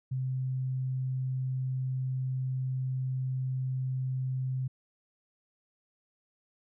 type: tone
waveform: sine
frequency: 130 Hz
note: C3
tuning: 11 cents flat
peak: -29 dBFS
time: 0.11-4.68 s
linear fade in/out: 10 ms
effects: none